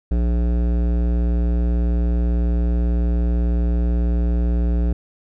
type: tone with hard clipping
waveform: sine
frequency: 59.1 Hz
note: A#1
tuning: 24 cents sharp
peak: -18 dBFS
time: 0.11-4.93 s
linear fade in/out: 5 ms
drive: 15 dB
effects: none